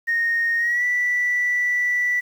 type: tone with pitch glide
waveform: sine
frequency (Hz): 1855 to 1965.3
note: A#6 to B6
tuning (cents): -9 to -9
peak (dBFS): -17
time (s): 0.07-2.21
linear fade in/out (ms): 20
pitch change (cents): +100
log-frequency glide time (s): 0.58-0.84
effects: tanh soft clip ceiling -14 dBFS + 8-bit